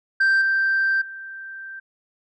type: tone with level steps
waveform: sine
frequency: 1568 Hz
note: G6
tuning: in tune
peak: -12 / -16 / -33 dBFS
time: 0.2-1.8 s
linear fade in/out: 10 ms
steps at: 0.41 / 1.01 s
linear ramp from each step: 10 ms
effects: tanh soft clip ceiling -14 dBFS